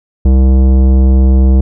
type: tone with tanh clipping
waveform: sine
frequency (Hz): 65.41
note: C2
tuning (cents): 0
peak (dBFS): -6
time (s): 0.25-1.61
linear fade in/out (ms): 5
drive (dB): 15
effects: none